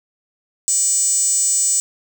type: tone with high-pass filter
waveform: 5% pulse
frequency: 600 Hz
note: D5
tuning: 37 cents sharp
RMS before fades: -17 dBFS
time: 0.68-1.8 s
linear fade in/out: 0 ms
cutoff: 7800 Hz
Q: 7.6
effects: none